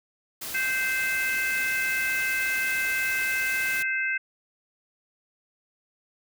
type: noise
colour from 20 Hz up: white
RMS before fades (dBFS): -35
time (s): 0.41-3.83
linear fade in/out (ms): 10
type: harmonic tone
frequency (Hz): 520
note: C5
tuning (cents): -11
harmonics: 3 / 4 / 5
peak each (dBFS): -27 / -29 / -31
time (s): 0.54-4.18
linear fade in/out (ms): 10
effects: none